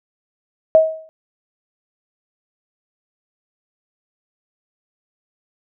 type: tone with exponential decay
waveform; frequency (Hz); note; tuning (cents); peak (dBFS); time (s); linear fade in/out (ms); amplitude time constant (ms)
sine; 637; D#5; +41; -4; 0.75-1.09; 0; 72
effects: none